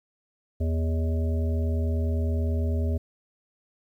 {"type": "harmonic tone with a mistuned harmonic", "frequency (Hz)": 81.3, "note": "E2", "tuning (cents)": -23, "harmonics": [1, 3, 5, 7, 8], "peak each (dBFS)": [-23, -33, -37, -40, -41], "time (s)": [0.6, 2.98], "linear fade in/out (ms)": 10, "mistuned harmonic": 8, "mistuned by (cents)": -32, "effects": ["10-bit"]}